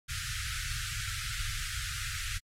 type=band-stop noise; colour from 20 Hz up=pink; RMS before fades=-36 dBFS; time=0.08-2.39 s; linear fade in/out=20 ms; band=130 to 1300 Hz; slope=96 dB/octave; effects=low-pass 10000 Hz 12 dB/octave + AAC 48 kbps